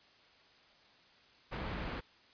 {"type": "low-pass noise", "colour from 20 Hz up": "pink", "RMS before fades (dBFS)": -40, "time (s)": [1.51, 2.01], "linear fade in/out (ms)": 20, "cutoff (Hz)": 2700, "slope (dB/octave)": 12, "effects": ["white hiss -63 dBFS RMS until 2.33 s", "resampled to 11025 Hz"]}